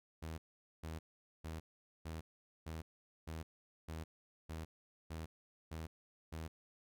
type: tone bursts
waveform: sawtooth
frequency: 80.2 Hz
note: E2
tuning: 47 cents flat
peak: -39 dBFS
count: 11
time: 0.22-6.48 s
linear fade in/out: 10 ms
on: 160 ms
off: 450 ms
effects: none